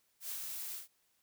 blue noise with ADSR envelope, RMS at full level -40 dBFS, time 0.2-0.88 s, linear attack 93 ms, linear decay 86 ms, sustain -2 dB, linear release 140 ms, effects white hiss -75 dBFS RMS until 1.22 s

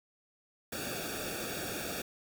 pink noise with comb filter, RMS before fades -38 dBFS, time 0.72-2.02 s, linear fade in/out 5 ms, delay 0.98 ms, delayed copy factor -1, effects none

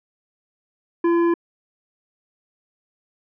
sine tone with hard clipping, 340 Hz, F4, 46 cents flat, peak -17 dBFS, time 1.04-1.34 s, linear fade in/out 5 ms, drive 11 dB, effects low-pass 2000 Hz 12 dB/octave

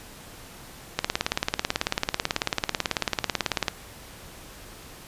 click train, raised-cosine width 0.2 ms, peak -5 dBFS, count 50, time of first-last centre 0.99-3.682 s, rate 18.2 Hz, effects pink hiss -45 dBFS RMS until 5.07 s + resampled to 32000 Hz

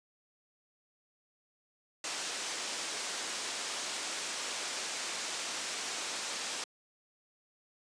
white low-pass noise, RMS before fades -38 dBFS, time 2.04-6.64 s, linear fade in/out 2 ms, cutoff 7900 Hz, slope 24 dB/octave, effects high-pass 300 Hz 12 dB/octave + resampled to 22050 Hz

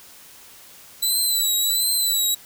15% pulse tone with vibrato, 3970 Hz, B7, 8 cents sharp, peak -12 dBFS, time 1.02-2.35 s, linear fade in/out 10 ms, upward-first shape triangle, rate 1.4 Hz, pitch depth 66 cents each way, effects white hiss -46 dBFS RMS until 2.45 s

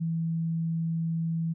sine tone, 164.4 Hz, E3, 4 cents flat, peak -26 dBFS, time 0-1.54 s, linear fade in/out 20 ms, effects none

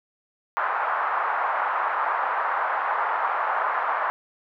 pink band-pass noise, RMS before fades -25 dBFS, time 0.57-4.1 s, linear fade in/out 0 ms, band 830 to 1400 Hz, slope 24 dB/octave, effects none

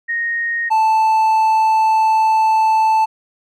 sine / triangle tone pair in turn, 1863 / 879.2 Hz, A#6 / A5, -2 / -2 cents, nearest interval octave + minor second, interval 1300 cents, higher first, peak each -17 / -9 dBFS, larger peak second, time 0.08-0.7 / 0.7-3.06 s, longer second, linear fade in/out 20 ms, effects none

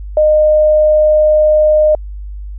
sine tone, 612 Hz, D#5, 29 cents flat, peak -6 dBFS, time 0.17-1.95 s, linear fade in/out 2 ms, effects added 50 Hz sine -23 dBFS peak until 2.58 s

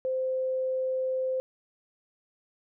sine tone, 519 Hz, C5, 14 cents flat, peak -26 dBFS, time 0.05-1.4 s, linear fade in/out 0 ms, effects none

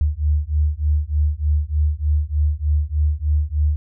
sine beating tone pair, 73.42 / 76.72 Hz, D2 / D#2, 0 / -24 cents, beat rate 3.3 Hz, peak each -19 dBFS, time 0.01-3.76 s, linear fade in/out 0 ms, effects none

